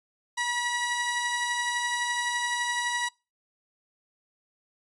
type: tone pair together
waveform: sawtooth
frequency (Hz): 962.6 / 1937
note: B5 / B6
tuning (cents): -45 / -34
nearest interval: octave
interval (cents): 1211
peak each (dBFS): -26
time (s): 0.37-3.09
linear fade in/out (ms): 10
effects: noise-tail reverb RT60 0.3 s tail -25 dB re dry + resampled to 24000 Hz